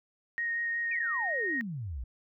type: tone with vibrato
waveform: sine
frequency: 1864.7 Hz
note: A#6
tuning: in tune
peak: -29 dBFS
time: 0.38-1.61 s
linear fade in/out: 0 ms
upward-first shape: sine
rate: 5.4 Hz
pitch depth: 10 cents each way
type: exponential sweep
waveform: sine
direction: down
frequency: 2500 to 54.9 Hz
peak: -34 dBFS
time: 0.91-2.04 s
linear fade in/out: 5 ms
effects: none